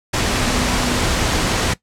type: tone in noise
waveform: sine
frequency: 246.9 Hz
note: B3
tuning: in tune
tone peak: -25 dBFS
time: 0.26-1.05 s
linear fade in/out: 10 ms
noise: pink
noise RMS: -18 dBFS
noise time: 0.13-1.74 s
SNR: -10 dB
effects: noise-tail reverb RT60 0.1 s tail -18 dB re dry + low-pass 8000 Hz 12 dB/octave